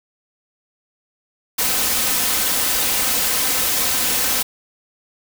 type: noise with comb filter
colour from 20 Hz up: white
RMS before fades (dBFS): -19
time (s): 1.58-4.43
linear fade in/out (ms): 10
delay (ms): 3.9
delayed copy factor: +0.5
effects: none